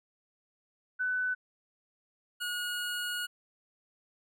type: tone pair in turn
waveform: sine / 25% pulse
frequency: 1500 / 1446.8 Hz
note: F#6 / F#6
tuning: +23 / -39 cents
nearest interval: minor second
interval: 62 cents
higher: first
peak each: -28 / -29 dBFS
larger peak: first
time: 0.99-1.35 / 2.4-3.27 s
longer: second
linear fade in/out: 20 ms
effects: none